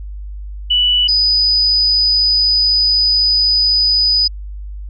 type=tone pair in turn; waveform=sine; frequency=2960 / 4978 Hz; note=F#7 / D#8; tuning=0 / 0 cents; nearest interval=major sixth; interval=900 cents; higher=second; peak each=-10 dBFS; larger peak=neither; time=0.7-1.08 / 1.08-4.28 s; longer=second; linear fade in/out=10 ms; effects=added 50 Hz sine -25 dBFS peak until 4.89 s